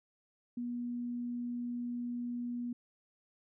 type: tone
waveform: sine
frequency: 241.6 Hz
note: B3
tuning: 38 cents flat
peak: -35 dBFS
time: 0.57-2.73 s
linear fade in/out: 5 ms
effects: none